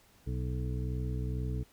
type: harmonic tone with a mistuned harmonic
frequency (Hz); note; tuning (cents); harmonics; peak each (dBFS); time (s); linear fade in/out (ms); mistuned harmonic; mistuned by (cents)
62.2; B1; +13; 1 / 2 / 3 / 4 / 5 / 7; -34 / -35 / -44 / -46 / -46 / -46; 0.26-1.64; 20; 5; +24
effects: pink hiss -63 dBFS RMS until 1.72 s